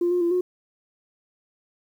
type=tone with pitch steps; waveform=sine; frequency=348.4 / 356.1 / 342.5 / 361.7 Hz; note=F4 / F4 / F4 / F#4; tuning=-4 / +34 / -34 / -39 cents; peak=-18 dBFS; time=0.01-0.41 s; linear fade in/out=5 ms; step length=100 ms; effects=tanh soft clip ceiling -15 dBFS + 9-bit